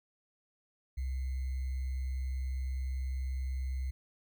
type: tone with sample-and-hold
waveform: sine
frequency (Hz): 65.1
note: C2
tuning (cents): -8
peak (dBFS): -32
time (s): 0.97-3.91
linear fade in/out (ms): 10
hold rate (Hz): 2100
effects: none